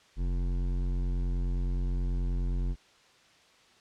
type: tone with hard clipping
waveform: sine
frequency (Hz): 44.74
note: F1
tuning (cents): +43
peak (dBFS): -29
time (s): 0.16-2.76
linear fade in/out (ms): 50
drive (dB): 13
effects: white hiss -60 dBFS RMS until 3.8 s + low-pass 5000 Hz 12 dB/octave